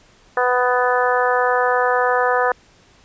harmonic tone, 248.8 Hz, B3, 13 cents sharp, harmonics 2 / 3 / 4 / 5 / 6 / 7, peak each -19 / -21 / -22 / -23 / -24 / -24 dBFS, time 0.37-2.52 s, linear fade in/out 2 ms, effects pink hiss -52 dBFS RMS until 3.04 s + resampled to 16000 Hz

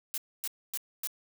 blue noise bursts, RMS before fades -34 dBFS, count 4, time 0.14-1.072 s, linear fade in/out 0 ms, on 38 ms, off 260 ms, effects none

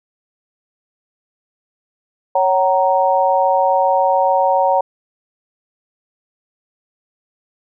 sine chord, F# major, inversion second, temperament equal with one note detuned, 554.4 / 756 / 932.3 Hz, C#5 / F#5 / A#5, 0 / +37 / 0 cents, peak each -16 dBFS, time 2.35-4.81 s, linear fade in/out 5 ms, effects none

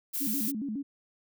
violet noise, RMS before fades -32 dBFS, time 0.13-0.52 s, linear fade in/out 20 ms
sine tone with vibrato, 245.3 Hz, B3, 12 cents flat, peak -31 dBFS, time 0.2-0.83 s, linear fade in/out 20 ms, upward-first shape square, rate 7.2 Hz, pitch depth 230 cents each way
effects none

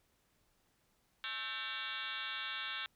sine tone with frequency modulation, 2510 Hz, D#7, 15 cents sharp, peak -38 dBFS, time 1.24-2.86 s, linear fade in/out 0 ms, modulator 238 Hz, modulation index 5.4, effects pink hiss -75 dBFS RMS until 2.95 s

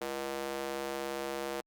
square tone with high-pass filter, 68.5 Hz, C#2, 20 cents flat, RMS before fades -37 dBFS, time 0.01-1.61 s, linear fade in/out 5 ms, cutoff 450 Hz, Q 1.6, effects Opus 48 kbps

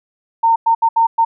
sine tone bursts at uneven times, 913 Hz, A#5, 36 cents flat, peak -9 dBFS, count 5, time 0.43-0.56 / 0.66-0.75 / 0.82-0.89 / 0.96-1.07 / 1.18-1.25 s, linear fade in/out 10 ms, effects none

